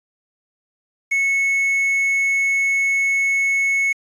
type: tone with quantisation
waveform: triangle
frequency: 2200 Hz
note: C#7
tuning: 14 cents flat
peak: -14 dBFS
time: 1.11-3.93 s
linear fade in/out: 10 ms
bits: 7
effects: resampled to 24000 Hz